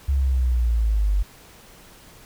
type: linear sweep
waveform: sine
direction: down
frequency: 69.8 to 47.48 Hz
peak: -17 dBFS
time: 0.08-1.23 s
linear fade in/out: 10 ms
effects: pink hiss -48 dBFS RMS until 2.25 s